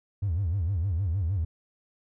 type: tone with vibrato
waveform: triangle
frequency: 90 Hz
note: F#2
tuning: 47 cents flat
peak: -21 dBFS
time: 0.22-1.45 s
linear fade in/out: 10 ms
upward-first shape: sine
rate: 6.5 Hz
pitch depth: 230 cents each way
effects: tanh soft clip ceiling -21 dBFS